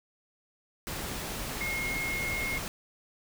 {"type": "tone in noise", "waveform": "sine", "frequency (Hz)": 2153, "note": "C7", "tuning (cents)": 49, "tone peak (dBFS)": -31, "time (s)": [1.61, 2.58], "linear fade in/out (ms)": 0, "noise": "pink", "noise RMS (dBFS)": -36, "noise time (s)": [0.87, 2.68], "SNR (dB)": 2, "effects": []}